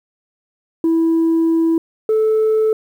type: tone pair in turn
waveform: sine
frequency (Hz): 328.1 / 436.8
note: E4 / A4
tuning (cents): -8 / -13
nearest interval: perfect fourth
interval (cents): 495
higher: second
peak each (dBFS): -10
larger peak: neither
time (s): 0.84-1.78 / 2.09-2.73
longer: first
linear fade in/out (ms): 2
effects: tanh soft clip ceiling -10 dBFS + 8-bit